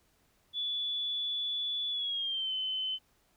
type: tone with pitch glide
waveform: sine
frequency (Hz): 3443 to 3050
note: A7 to G7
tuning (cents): -38 to -48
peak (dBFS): -31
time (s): 0.53-2.99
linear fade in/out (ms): 50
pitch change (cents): -210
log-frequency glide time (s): 1.9-2.53
effects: pink hiss -70 dBFS RMS until 3.36 s